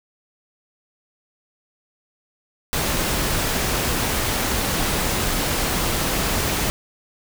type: noise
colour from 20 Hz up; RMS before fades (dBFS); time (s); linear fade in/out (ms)
pink; -22; 2.73-6.7; 0
effects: none